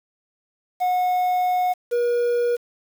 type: tone pair in turn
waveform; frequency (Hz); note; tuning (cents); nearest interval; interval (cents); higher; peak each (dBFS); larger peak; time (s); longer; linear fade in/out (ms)
triangle; 728 / 479.7; F#5 / A#4; -28 / +50; perfect fifth; 722; first; -16; neither; 0.8-1.74 / 1.91-2.57; first; 20
effects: 7-bit